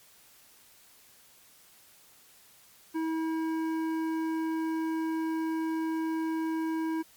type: tone with hard clipping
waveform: sine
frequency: 322.1 Hz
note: E4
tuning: 40 cents flat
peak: -30 dBFS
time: 2.94-7.03 s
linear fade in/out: 20 ms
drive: 11 dB
effects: white hiss -58 dBFS RMS until 7.16 s + MP3 96 kbps